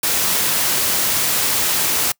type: noise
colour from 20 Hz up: white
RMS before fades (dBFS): -18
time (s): 0.03-2.12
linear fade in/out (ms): 5
effects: noise-tail reverb RT60 0.1 s tail -25 dB re dry + high-pass 80 Hz 12 dB/octave